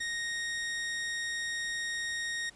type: tone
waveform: sawtooth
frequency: 1864.7 Hz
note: A#6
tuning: in tune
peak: -29 dBFS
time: 0-2.5 s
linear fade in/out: 10 ms
effects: pink hiss -58 dBFS RMS until 2.55 s + resampled to 22050 Hz